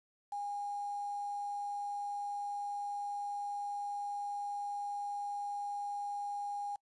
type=tone with quantisation; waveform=sine; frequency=815 Hz; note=G#5; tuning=33 cents flat; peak=-36 dBFS; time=0.32-6.76 s; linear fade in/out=5 ms; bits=9; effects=noise-tail reverb RT60 0.1 s tail -25 dB re dry + resampled to 24000 Hz